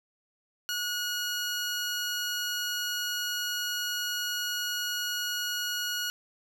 15% pulse tone, 1450 Hz, F#6, 35 cents flat, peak -23 dBFS, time 0.69-6.1 s, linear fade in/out 0 ms, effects none

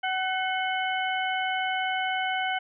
harmonic tone with a mistuned harmonic, 752 Hz, F#5, 28 cents sharp, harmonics 1 / 2 / 3 / 4, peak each -28 / -31 / -33 / -34 dBFS, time 0.03-2.59 s, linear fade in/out 10 ms, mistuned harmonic 3, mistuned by -65 cents, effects none

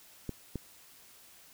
clicks, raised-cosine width 3 ms, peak -22 dBFS, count 2, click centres 0.293 / 0.557 s, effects white hiss -57 dBFS RMS until 1.53 s

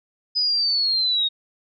sine linear sweep, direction down, 5020 to 3723 Hz, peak -18 dBFS, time 0.35-1.29 s, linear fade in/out 20 ms, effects none

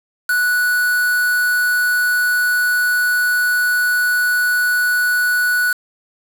triangle tone with quantisation, 1475 Hz, F#6, 6 cents flat, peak -12 dBFS, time 0.29-5.73 s, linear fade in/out 5 ms, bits 4, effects none

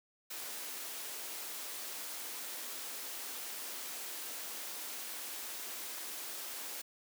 white high-pass noise, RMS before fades -43 dBFS, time 0.3-6.82 s, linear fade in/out 10 ms, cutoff 250 Hz, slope 24 dB/octave, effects none

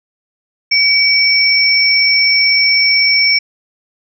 sine tone pair together, 2278 / 5418 Hz, C#7 / E8, +47 / +47 cents, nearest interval octave + minor third, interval 1500 cents, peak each -11 dBFS, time 0.71-3.39 s, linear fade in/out 10 ms, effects none

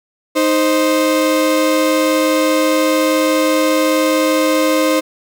35% pulse tone pair together, 311.1 / 523.2 Hz, D#4 / C5, 0 / 0 cents, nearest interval major sixth, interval 900 cents, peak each -13 dBFS, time 0.35-5.01 s, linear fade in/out 20 ms, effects none

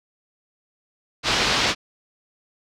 white low-pass noise, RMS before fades -21 dBFS, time 1.23-1.75 s, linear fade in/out 50 ms, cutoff 4900 Hz, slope 24 dB/octave, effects none

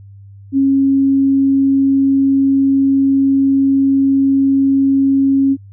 sine tone, 272.6 Hz, C#4, 29 cents flat, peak -9 dBFS, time 0.52-5.57 s, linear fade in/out 50 ms, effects added 99 Hz sine -35 dBFS peak until 5.72 s

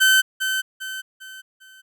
30% pulse tone with echo, 1535 Hz, G6, 37 cents flat, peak -10 dBFS, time 0-0.22 s, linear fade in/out 20 ms, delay 400 ms, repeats 4, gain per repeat -8 dB, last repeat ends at 1.82 s, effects none

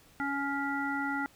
harmonic tone, 279.9 Hz, C#4, 17 cents sharp, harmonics 1 / 3 / 5 / 7, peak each -34 / -36 / -34 / -39 dBFS, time 0.2-1.26 s, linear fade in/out 0 ms, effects pink hiss -60 dBFS RMS until 1.35 s

